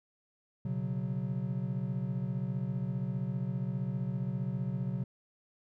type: chord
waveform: triangle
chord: B suspended second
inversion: none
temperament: equal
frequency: 123.47 / 138.59 / 185 Hz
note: B2 / C#3 / F#3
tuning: 0 / 0 / 0 cents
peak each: -34 dBFS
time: 0.65-5.04 s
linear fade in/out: 5 ms
effects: none